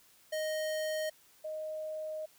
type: tone pair in turn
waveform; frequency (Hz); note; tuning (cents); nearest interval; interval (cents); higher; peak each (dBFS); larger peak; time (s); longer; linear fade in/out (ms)
square / sine; 622.3 / 622.3; D#5 / D#5; 0 / 0; unison; 0; neither; -33 / -36; first; 0.32-1.1 / 1.44-2.26; second; 10
effects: white hiss -63 dBFS RMS until 2.38 s